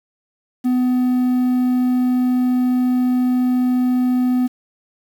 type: tone with quantisation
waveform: triangle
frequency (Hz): 250.8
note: B3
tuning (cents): +27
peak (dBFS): -12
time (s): 0.64-4.48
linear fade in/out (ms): 20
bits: 7
effects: none